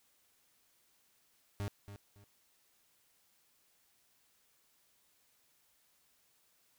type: tone with echo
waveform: 40% pulse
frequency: 101.2 Hz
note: G#2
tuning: 44 cents flat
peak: -35 dBFS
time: 1.6-1.68 s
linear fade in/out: 0 ms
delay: 280 ms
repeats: 2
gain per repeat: -11 dB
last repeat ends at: 2.24 s
effects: white hiss -72 dBFS RMS until 6.78 s